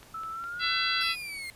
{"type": "click train", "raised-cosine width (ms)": 0.3, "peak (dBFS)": -32, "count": 4, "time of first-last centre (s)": [0.03, 0.645], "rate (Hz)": 4.88}
{"type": "tone with pitch glide", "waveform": "sine", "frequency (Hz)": [1315, 1510.5], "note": ["E6", "F#6"], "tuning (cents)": [-5, 35], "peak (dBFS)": -34, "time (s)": [0.14, 1.03], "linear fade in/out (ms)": 5, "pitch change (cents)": 240, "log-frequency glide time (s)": [0.31, 0.74]}
{"type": "harmonic tone", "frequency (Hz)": 670, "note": "E5", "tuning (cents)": 28, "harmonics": [2, 3, 4, 5, 6, 7], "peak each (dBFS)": [-33, -33, -33, -33, -33, -33], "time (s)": [0.59, 1.16], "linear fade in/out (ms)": 50}
{"type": "linear sweep", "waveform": "35% pulse", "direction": "down", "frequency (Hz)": [2644, 2093], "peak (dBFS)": -34, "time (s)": [1.01, 1.5], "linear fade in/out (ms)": 0}
{"effects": ["pink hiss -54 dBFS RMS until 1.55 s", "resampled to 32000 Hz"]}